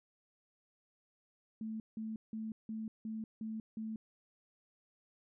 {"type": "tone bursts", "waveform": "sine", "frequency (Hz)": 220, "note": "A3", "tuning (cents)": 0, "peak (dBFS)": -38, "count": 7, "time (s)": [1.61, 3.96], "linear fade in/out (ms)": 2, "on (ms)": 190, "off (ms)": 170, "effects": []}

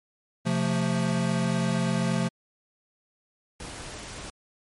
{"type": "chord", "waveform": "square", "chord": "F major", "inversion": "second", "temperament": "equal with one note detuned", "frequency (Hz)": [130.81, 174.61, 223.1], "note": ["C3", "F3", "A3"], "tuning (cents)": [0, 0, 24], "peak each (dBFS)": [-30, -27, -29], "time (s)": [0.45, 2.29], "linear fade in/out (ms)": 20}
{"type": "noise", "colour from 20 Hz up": "pink", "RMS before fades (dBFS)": -39, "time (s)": [3.6, 4.3], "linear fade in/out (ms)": 2}
{"effects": ["MP3 48 kbps"]}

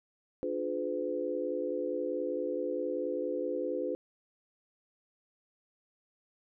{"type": "chord", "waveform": "sine", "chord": "D diminished seventh", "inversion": "none", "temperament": "just", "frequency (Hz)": [293.7, 352.4, 422.9, 507.5], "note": ["D4", "F4", "Ab4", "Cb5"], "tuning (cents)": [0, 16, 31, 47], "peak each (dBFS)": [-38, -37, -38, -34], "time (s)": [0.43, 3.95], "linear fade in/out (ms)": 0, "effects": []}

